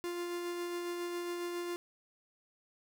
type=tone with tremolo; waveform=45% pulse; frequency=349.2 Hz; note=F4; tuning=in tune; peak=-35 dBFS; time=0.04-1.76 s; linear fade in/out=0 ms; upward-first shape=sine; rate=7.3 Hz; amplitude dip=25%; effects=none